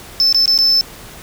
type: tone with dropouts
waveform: sine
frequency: 5274 Hz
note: E8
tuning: in tune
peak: -7 dBFS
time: 0.2-0.81 s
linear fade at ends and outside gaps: 0 ms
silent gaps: 0.326-0.346 / 0.457-0.478 / 0.577-0.588 s
effects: tanh soft clip ceiling -8 dBFS + pink hiss -36 dBFS RMS until 1.22 s